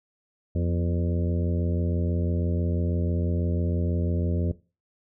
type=harmonic tone with a mistuned harmonic; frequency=86.1 Hz; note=F2; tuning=24 cents flat; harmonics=1 / 2 / 3 / 4 / 5 / 6 / 7; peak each=-24 / -30 / -34 / -36 / -38 / -40 / -41 dBFS; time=0.55-4.52 s; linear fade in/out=5 ms; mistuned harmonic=3; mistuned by=-69 cents; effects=noise-tail reverb RT60 0.3 s tail -17 dB re dry

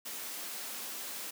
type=high-pass noise; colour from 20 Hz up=white; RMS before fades=-41 dBFS; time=0.05-1.31 s; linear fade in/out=10 ms; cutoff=190 Hz; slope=96 dB/octave; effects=none

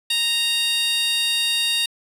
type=tone with high-pass filter; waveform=15% pulse; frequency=930 Hz; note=A#5; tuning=4 cents flat; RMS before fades=-21 dBFS; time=0.1-1.86 s; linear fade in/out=5 ms; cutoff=3500 Hz; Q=2.3; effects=resampled to 32000 Hz

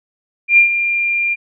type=tone with ADSR envelope; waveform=sine; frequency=2393 Hz; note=D7; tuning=32 cents sharp; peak=-4 dBFS; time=0.48-1.36 s; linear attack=94 ms; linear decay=110 ms; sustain=-10 dB; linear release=33 ms; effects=none

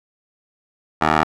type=tone with band-pass filter; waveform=15% pulse; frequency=77.78 Hz; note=D#2; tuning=in tune; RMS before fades=-17 dBFS; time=1.01-1.24 s; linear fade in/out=10 ms; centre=1100 Hz; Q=1.4; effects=none

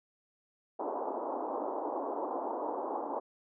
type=band-pass noise; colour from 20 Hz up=white; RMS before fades=-36 dBFS; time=0.79-3.2 s; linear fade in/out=10 ms; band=270 to 1000 Hz; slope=48 dB/octave; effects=none

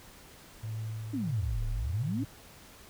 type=tone with tremolo; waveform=sine; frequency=110 Hz; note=A2; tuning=in tune; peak=-33 dBFS; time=0.63-2.25 s; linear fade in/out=5 ms; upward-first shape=sine; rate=1.4 Hz; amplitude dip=40%
type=exponential two-way sweep; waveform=sine; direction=down then up; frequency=305.1 to 30.87 to 305.1 Hz; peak=-30 dBFS; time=1.13-2.24 s; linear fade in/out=10 ms; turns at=1.66 s
effects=pink hiss -53 dBFS RMS until 2.89 s

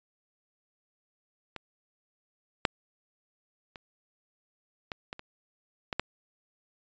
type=clicks; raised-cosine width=0.3 ms; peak=-22 / -6 / -27 / -19 / -21 / -26 / -16 / -11 dBFS; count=8; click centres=1.563 / 2.652 / 3.758 / 4.918 / 5.129 / 5.194 / 5.928 / 5.996 s; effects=resampled to 16000 Hz

